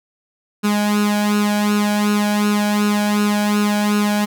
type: tone with flanger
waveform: sawtooth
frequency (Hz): 207.7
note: G#3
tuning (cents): 0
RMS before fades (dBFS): -17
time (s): 0.63-4.26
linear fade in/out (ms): 20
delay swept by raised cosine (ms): 0.74 to 1.28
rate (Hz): 2.7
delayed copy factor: +0.75
effects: none